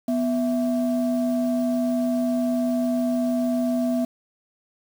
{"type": "tone pair together", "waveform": "sine", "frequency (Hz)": [246.9, 659.6], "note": ["B3", "E5"], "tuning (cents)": [0, 1], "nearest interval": "octave + perfect fourth", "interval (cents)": 1701, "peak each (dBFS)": [-20, -25], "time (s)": [0.08, 4.05], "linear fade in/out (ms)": 5, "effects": ["tanh soft clip ceiling -15 dBFS", "7-bit"]}